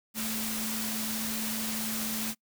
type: tone in noise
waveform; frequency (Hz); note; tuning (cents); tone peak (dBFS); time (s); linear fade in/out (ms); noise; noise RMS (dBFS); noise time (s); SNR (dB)
sine; 220; A3; 0; -35; 0.14-2.35; 50; white; -34; 0.14-2.35; -4
effects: noise-tail reverb RT60 0.1 s tail -25 dB re dry